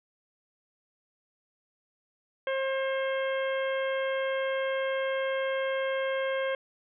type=harmonic tone; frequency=534 Hz; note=C5; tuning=35 cents sharp; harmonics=1 / 2 / 3 / 4 / 5 / 6; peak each=-28 / -38 / -36 / -39 / -46 / -43 dBFS; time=2.47-6.55 s; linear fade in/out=2 ms; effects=none